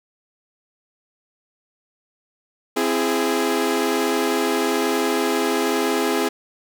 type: chord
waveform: sawtooth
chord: C augmented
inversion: none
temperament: equal with one note detuned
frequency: 261.6 / 334.2 / 415.3 Hz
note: C4 / E4 / G#4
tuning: 0 / +24 / 0 cents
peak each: -20 / -20 / -18 dBFS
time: 2.76-6.29 s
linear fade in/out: 10 ms
effects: none